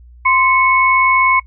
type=tone pair together; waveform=sine; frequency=1040.8 / 2204 Hz; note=C6 / C#7; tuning=-9 / -11 cents; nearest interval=octave + minor second; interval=1298 cents; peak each=-12 dBFS; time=0.25-1.4 s; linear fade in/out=10 ms; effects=noise-tail reverb RT60 0.1 s tail -23 dB re dry + added 60 Hz sine -38 dBFS peak until 1.46 s